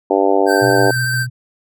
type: harmonic tone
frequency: 98 Hz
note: G2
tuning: in tune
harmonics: 3 / 4 / 5 / 6 / 7 / 8 / 9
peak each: -19 / -16 / -18 / -20 / -19 / -22 / -23 dBFS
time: 0.1-0.91 s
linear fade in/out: 5 ms
type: tone with vibrato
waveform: square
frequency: 1556 Hz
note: G6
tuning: 13 cents flat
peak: -18 dBFS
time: 0.46-1.27 s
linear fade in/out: 50 ms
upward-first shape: triangle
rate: 15 Hz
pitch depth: 25 cents each way
type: tone with tremolo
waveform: sine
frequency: 124 Hz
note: B2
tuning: 7 cents sharp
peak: -18 dBFS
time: 0.61-1.3 s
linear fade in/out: 20 ms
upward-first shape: square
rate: 5.7 Hz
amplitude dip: 30%
effects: none